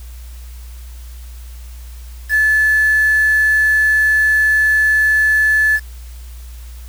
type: tone with quantisation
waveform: sine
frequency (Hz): 1731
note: A6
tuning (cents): -29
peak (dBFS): -10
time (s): 2.29-5.8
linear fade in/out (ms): 50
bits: 5
effects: added 60 Hz sine -30 dBFS peak until 6.88 s + white hiss -45 dBFS RMS until 6.88 s